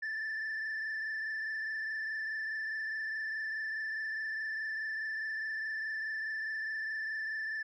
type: tone with frequency modulation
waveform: sine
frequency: 1760 Hz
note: A6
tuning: in tune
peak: -32 dBFS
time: 0.02-7.63 s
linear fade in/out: 10 ms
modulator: 24.8 Hz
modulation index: 1.6
effects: tanh soft clip ceiling -33 dBFS